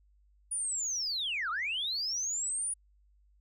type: linear two-way sweep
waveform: sine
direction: down then up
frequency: 9760 to 1193 to 9760 Hz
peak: -30 dBFS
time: 0.51-2.74 s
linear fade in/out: 10 ms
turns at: 1.5 s
effects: tanh soft clip ceiling -26 dBFS + added 50 Hz sine -62 dBFS peak until 3.4 s